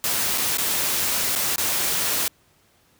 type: noise with dropouts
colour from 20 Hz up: white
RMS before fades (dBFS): -23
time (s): 0.04-2.28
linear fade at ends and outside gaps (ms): 1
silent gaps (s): 0.376-0.38 / 0.572-0.583 / 1.353-1.359 / 1.559-1.581
effects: pink hiss -60 dBFS RMS until 2.99 s + high-pass 60 Hz 12 dB/octave